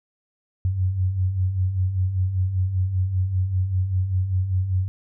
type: beating tone pair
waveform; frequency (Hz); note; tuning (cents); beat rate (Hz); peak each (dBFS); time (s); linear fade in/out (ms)
sine; 89.2 / 94.3; F2 / F#2; +37 / +33; 5.1; -28 / -20; 0.65-4.88; 0
effects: none